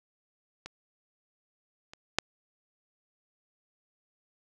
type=clicks; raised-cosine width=0.2 ms; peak=-23 / -28 / -6 dBFS; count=3; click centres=0.66 / 1.935 / 2.186 s; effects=none